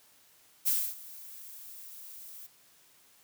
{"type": "noise with ADSR envelope", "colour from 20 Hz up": "violet", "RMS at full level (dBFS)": -26, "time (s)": [0.65, 2.47], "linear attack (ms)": 25, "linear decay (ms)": 270, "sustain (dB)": -21, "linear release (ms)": 11, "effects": ["white hiss -62 dBFS RMS until 3.23 s", "high-pass 60 Hz 12 dB/octave"]}